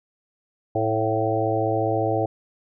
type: harmonic tone with a mistuned harmonic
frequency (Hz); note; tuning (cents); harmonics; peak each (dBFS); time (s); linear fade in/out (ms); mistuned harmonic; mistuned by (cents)
110; A2; 0; 1 / 3 / 4 / 5 / 6 / 7; -27 / -27 / -27 / -27 / -27 / -27; 0.75-2.26; 5; 6; +40
effects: none